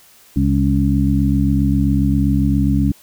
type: harmonic tone with a mistuned harmonic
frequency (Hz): 67.5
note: C#2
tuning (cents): -45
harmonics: 1 / 2 / 3 / 4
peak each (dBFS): -18 / -18 / -18 / -18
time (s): 0.36-2.92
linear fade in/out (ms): 5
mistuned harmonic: 4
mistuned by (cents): +60
effects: white hiss -48 dBFS RMS until 3.02 s